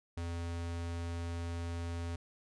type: tone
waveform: square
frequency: 85 Hz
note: F2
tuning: 46 cents flat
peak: -37 dBFS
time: 0.17-2.16 s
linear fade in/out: 5 ms
effects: resampled to 22050 Hz